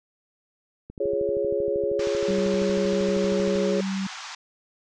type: click train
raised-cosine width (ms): 3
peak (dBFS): -26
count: 35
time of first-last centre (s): 0.9-3.556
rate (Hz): 12.8
type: chord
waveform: sine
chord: Db major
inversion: first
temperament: equal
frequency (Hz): 349.2 / 415.3 / 554.4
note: F4 / Ab4 / Db5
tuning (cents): 0 / 0 / 0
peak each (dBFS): -30 / -25 / -26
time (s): 1-3.81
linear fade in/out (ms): 5
type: band-pass noise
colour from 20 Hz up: pink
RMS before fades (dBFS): -38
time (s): 1.99-4.35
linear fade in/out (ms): 5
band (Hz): 810 to 6900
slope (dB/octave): 48
type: tone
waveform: sine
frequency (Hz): 193.2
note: G3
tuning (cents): -25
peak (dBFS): -25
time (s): 2.28-4.07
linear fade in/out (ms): 5
effects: none